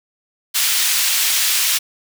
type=high-pass noise; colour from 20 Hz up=pink; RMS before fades=-17 dBFS; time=0.54-1.79 s; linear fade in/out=20 ms; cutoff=2700 Hz; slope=12 dB/octave; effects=none